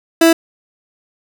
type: tone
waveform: 30% pulse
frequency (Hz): 329.6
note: E4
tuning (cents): 0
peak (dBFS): -4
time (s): 0.21-0.33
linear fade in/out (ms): 5
effects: none